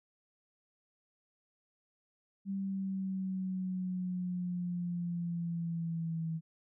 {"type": "linear sweep", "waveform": "sine", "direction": "down", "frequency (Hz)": [196, 161.5], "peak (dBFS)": -33, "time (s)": [2.45, 6.41], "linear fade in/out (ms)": 50, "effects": []}